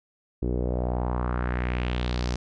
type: tone with low-pass filter sweep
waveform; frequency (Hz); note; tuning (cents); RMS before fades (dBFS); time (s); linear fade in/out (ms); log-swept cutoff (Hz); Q
sawtooth; 61.2; B1; -15; -27; 0.42-2.36; 5; 360 to 5800; 2.6
effects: none